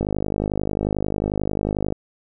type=click train; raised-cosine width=2 ms; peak=-9 dBFS; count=99; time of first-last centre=0.01-1.924 s; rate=51.2 Hz; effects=none